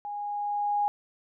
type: tone with level ramp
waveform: sine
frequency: 823 Hz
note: G#5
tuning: 16 cents flat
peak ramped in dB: -33 to -22 dBFS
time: 0.05-0.88 s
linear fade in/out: 0 ms
effects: none